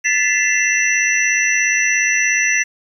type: tone cluster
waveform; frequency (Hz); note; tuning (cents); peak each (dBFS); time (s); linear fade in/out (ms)
sine; 1742 / 1980 / 2077 / 2695 / 5910; A6 / B6 / C7 / E7 / F#8; -18 / +4 / -13 / +38 / -3; -20; 0.04-2.64; 20
effects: 8-bit